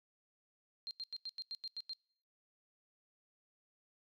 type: tone bursts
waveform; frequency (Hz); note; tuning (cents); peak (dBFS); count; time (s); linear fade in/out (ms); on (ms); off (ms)
sine; 4186; C8; 0; -40; 9; 0.87-1.933; 0; 39; 89
effects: noise-tail reverb RT60 0.7 s tail -26 dB re dry